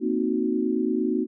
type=chord; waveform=sine; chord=C half-diminished seventh; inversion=third; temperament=equal; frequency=233.1 / 261.6 / 311.1 / 370 Hz; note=Bb3 / C4 / Eb4 / Gb4; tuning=0 / 0 / 0 / 0 cents; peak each=-27 dBFS; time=0-1.27 s; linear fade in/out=50 ms; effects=none